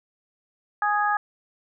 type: harmonic tone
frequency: 415.3 Hz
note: G#4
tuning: in tune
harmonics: 2 / 3 / 4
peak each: -23 / -25 / -26 dBFS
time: 0.82-1.17 s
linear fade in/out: 2 ms
effects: none